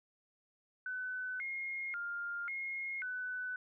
sine tone with pitch steps, 1506 / 2144 / 1404 / 2151 / 1498 Hz, F#6 / C7 / F6 / C7 / F#6, +30 / +42 / +9 / +47 / +21 cents, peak -37 dBFS, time 0.86-3.56 s, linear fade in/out 2 ms, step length 540 ms, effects none

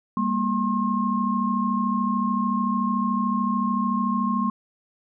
sine tone cluster, 201 / 234.6 / 1071 Hz, G3 / A#3 / C6, +44 / +11 / +40 cents, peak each -25 dBFS, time 0.17-4.5 s, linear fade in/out 2 ms, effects none

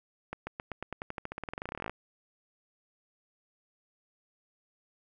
accelerating click train, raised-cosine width 0.5 ms, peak -21 dBFS, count 28, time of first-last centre 0.33-1.896 s, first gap 140 ms, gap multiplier 0.92, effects none

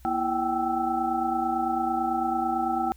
sine tone cluster, 238.7 / 330.7 / 767 / 796 / 1319 Hz, A#3 / E4 / G5 / G5 / E6, +41 / +6 / -38 / +26 / +1 cents, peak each -33 / -31 / -26 / -32 / -33 dBFS, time 0.05-2.92 s, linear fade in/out 0 ms, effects added 64 Hz sine -48 dBFS peak until 2.96 s + white hiss -60 dBFS RMS until 2.96 s

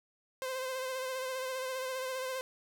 sawtooth tone with vibrato, 519 Hz, C5, 14 cents flat, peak -31 dBFS, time 0.42-2.41 s, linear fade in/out 0 ms, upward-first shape sine, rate 15 Hz, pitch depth 31 cents each way, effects none

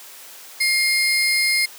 35% pulse tone pair together, 2125 / 5054 Hz, C7 / D#8, +26 / +26 cents, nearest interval octave + minor third, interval 1500 cents, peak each -16 / -20 dBFS, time 0.6-1.66 s, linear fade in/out 10 ms, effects white hiss -41 dBFS RMS until 1.78 s + high-pass 400 Hz 12 dB/octave

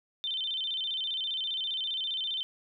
sine tone with vibrato, 3322 Hz, G#7, in tune, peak -30 dBFS, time 0.24-2.43 s, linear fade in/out 0 ms, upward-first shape square, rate 15 Hz, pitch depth 130 cents each way, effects none

